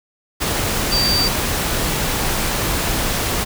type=tone in noise; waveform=sine; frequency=4648 Hz; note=D8; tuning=19 cents flat; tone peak=-16 dBFS; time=0.91-1.29 s; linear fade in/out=20 ms; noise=pink; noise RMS=-20 dBFS; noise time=0.4-3.45 s; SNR=+1 dB; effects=none